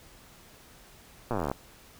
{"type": "slowing click train", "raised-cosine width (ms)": 1, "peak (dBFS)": -16, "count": 19, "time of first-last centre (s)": [1.31, 1.515], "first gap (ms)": 8, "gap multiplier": 1.04, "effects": ["pink hiss -54 dBFS RMS until 1.99 s"]}